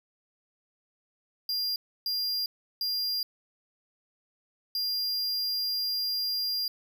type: tone bursts at uneven times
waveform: square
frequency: 4800 Hz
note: D8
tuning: 37 cents sharp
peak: -28 dBFS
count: 4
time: 1.49-1.76 / 2.06-2.46 / 2.81-3.23 / 4.75-6.68 s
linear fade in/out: 2 ms
effects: none